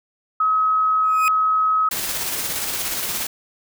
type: tone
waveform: sine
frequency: 1276 Hz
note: D#6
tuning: 43 cents sharp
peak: -15 dBFS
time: 0.4-1.89 s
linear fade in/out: 5 ms
type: tone with exponential growth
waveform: 45% pulse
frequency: 2500 Hz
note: D#7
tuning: 8 cents sharp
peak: -17 dBFS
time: 1.03-1.28 s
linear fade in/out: 0 ms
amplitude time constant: 53 ms
type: noise with tremolo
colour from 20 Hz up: white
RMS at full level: -24 dBFS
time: 1.91-3.27 s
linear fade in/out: 5 ms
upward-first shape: square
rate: 17 Hz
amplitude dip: 25%
effects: none